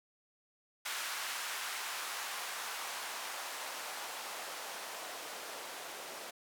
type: noise with band-pass filter sweep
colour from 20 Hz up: blue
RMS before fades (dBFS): -42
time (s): 0.85-6.31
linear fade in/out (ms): 10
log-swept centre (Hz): 1300 to 510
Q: 1.1
effects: none